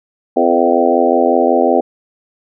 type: harmonic tone with a mistuned harmonic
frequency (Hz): 85.5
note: F2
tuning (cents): -36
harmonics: 3 / 4 / 5 / 6 / 7 / 8 / 9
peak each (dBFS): -17 / -17 / -17 / -17 / -17 / -17 / -17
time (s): 0.36-1.81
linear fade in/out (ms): 10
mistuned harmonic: 6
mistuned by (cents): -27
effects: none